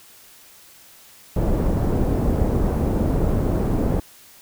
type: low-pass noise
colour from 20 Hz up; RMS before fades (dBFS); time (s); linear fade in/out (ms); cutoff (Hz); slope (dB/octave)
pink; -20; 1.36-4; 5; 500; 12
effects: white hiss -48 dBFS RMS until 4.41 s